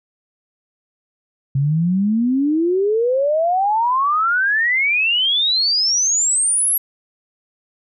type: exponential sweep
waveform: sine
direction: up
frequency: 133.2 to 11600 Hz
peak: -14 dBFS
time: 1.55-6.78 s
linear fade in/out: 5 ms
effects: none